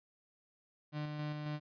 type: tone with tremolo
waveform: 35% pulse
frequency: 150 Hz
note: D3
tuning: 37 cents sharp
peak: -35 dBFS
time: 0.92-1.6 s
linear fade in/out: 50 ms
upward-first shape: square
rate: 3.7 Hz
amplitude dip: 30%
effects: resampled to 11025 Hz